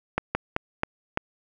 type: slowing click train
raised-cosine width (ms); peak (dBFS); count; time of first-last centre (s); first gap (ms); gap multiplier
0.5; -8; 5; 0.18-1.174; 170; 1.26
effects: none